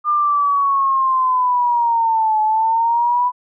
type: linear two-way sweep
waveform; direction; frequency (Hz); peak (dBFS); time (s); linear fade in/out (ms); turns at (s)
sine; down then up; 1208 to 857 to 994; -13; 0.04-3.32; 50; 2.41
effects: none